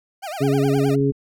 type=tone with vibrato; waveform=40% pulse; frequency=695 Hz; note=F5; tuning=9 cents flat; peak=-27 dBFS; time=0.22-0.96 s; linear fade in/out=20 ms; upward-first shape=sine; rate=9.6 Hz; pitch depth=260 cents each way
type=harmonic tone; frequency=138.59 Hz; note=C#3; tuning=in tune; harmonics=1 / 2 / 3; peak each=-20 / -20 / -20 dBFS; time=0.4-1.12 s; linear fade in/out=20 ms
type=click train; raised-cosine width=3 ms; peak=-28 dBFS; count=5; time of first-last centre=0.66-1.12 s; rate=8.7 Hz
effects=none